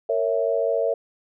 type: chord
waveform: sine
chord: A# diminished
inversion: none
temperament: equal with one note detuned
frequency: 460 / 554.4 / 659.3 Hz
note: A#4 / C#5 / E5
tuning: -23 / 0 / 0 cents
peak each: -24 dBFS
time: 0.09-0.94 s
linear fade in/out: 5 ms
effects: none